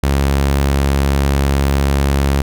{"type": "tone", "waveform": "sawtooth", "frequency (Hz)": 69.3, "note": "C#2", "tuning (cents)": 0, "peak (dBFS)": -8, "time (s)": [0.03, 2.42], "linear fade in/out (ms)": 5, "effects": []}